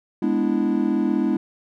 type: chord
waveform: triangle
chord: E dominant seventh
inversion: first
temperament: equal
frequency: 207.7 / 246.9 / 293.7 / 329.6 Hz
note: G#3 / B3 / D4 / E4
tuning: 0 / 0 / 0 / 0 cents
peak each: -22 dBFS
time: 0.22-1.37 s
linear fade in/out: 5 ms
effects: none